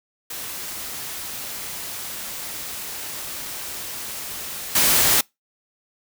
white noise with level steps, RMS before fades -32 / -17 dBFS, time 0.3-5.21 s, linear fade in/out 5 ms, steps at 4.75 s, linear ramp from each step 5 ms, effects noise-tail reverb RT60 0.2 s tail -26 dB re dry

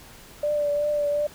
sine tone with vibrato, 587.3 Hz, D5, in tune, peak -21 dBFS, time 0.43-1.27 s, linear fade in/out 5 ms, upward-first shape triangle, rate 2.7 Hz, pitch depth 27 cents each way, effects pink hiss -47 dBFS RMS until 1.34 s

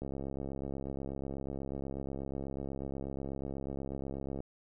click train, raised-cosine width 2 ms, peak -26 dBFS, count 300, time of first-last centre 0.02-4.404 s, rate 68.2 Hz, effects none

